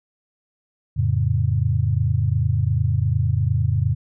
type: chord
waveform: sine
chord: F augmented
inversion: none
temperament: equal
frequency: 87.31 / 110 / 138.59 Hz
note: F2 / A2 / C#3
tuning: 0 / 0 / 0 cents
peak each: -22 / -20 / -22 dBFS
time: 0.96-3.95 s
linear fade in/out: 20 ms
effects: none